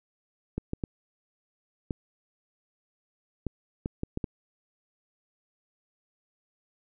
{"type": "clicks", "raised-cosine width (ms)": 3, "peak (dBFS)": -17, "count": 9, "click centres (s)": [0.58, 0.734, 0.838, 1.908, 3.467, 3.859, 4.034, 4.174, 4.242], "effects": []}